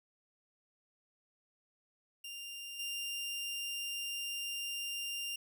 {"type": "tone with level steps", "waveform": "sawtooth", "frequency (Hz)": 2794, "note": "F7", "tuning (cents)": 0, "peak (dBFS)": [-40, -34], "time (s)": [2.24, 5.36], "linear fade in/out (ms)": 5, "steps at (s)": 2.79, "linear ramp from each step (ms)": 5, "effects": []}